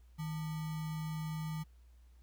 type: tone with sample-and-hold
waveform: sine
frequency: 157.3 Hz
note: D#3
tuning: 19 cents sharp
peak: -36 dBFS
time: 0.18-1.64 s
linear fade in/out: 20 ms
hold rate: 1050 Hz
effects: added 60 Hz sine -57 dBFS peak until 2.22 s + pink hiss -75 dBFS RMS until 2.22 s